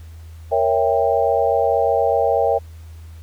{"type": "chord", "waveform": "sine", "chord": "A# diminished seventh", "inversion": "none", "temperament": "equal with one note detuned", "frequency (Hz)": [466.2, 554.4, 659.3, 792.6], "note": ["A#4", "C#5", "E5", "G5"], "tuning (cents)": [0, 0, 0, 19], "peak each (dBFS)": -20, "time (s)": [0.51, 2.59], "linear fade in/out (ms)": 20, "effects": ["added 81 Hz sine -35 dBFS peak until 3.22 s", "pink hiss -53 dBFS RMS until 3.22 s"]}